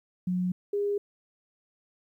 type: tone pair in turn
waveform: sine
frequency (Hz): 181.3 / 407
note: F#3 / G#4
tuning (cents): -35 / -35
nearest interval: octave + major second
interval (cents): 1400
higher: second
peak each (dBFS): -25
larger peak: neither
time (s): 0.27-0.52 / 0.73-0.98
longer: neither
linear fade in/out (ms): 5
effects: 11-bit